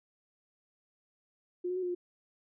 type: tone with pitch steps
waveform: sine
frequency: 356.9 / 363.4 / 371.5 / 357.7 / 354.4 Hz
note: F4 / F#4 / F#4 / F4 / F4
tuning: +38 / -31 / +7 / +41 / +25 cents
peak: -31 dBFS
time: 1.64-1.95 s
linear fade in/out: 10 ms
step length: 62 ms
effects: none